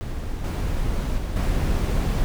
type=noise with level steps; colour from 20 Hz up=brown; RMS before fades=-29 / -24 / -27 / -21 dBFS; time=0.01-2.24 s; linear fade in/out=0 ms; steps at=0.44 / 1.18 / 1.36 s; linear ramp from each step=2 ms; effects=none